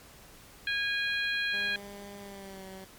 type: harmonic tone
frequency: 820 Hz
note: G#5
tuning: 22 cents flat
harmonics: 2 / 3 / 4 / 5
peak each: -30 / -34 / -36 / -38 dBFS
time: 0.67-1.76 s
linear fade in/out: 2 ms
type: tone with pitch glide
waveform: 15% pulse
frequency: 201.4 to 190.32 Hz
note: G3 to F#3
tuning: +47 to +49 cents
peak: -37 dBFS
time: 1.53-2.85 s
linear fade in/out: 10 ms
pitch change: -98 cents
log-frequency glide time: 2.21-2.65 s
effects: pink hiss -53 dBFS RMS until 2.98 s + MP3 96 kbps